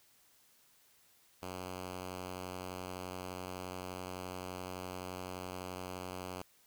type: tone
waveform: 5% pulse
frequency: 91.7 Hz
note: F#2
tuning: 15 cents flat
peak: -30 dBFS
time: 1.42-6.42 s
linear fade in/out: 5 ms
effects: white hiss -67 dBFS RMS until 6.66 s